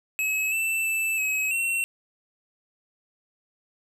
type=tone with pitch steps; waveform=square; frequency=2571 / 2661 / 2643 / 2555 / 2719 Hz; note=E7 / E7 / E7 / D#7 / F7; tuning=-44 / +16 / +4 / +45 / -47 cents; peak=-24 dBFS; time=0.19-1.84 s; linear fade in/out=0 ms; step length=330 ms; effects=none